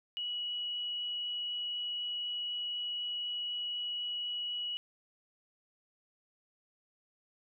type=tone; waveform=sine; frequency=2926 Hz; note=F#7; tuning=20 cents flat; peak=-34 dBFS; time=0.17-4.77 s; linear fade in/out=0 ms; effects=none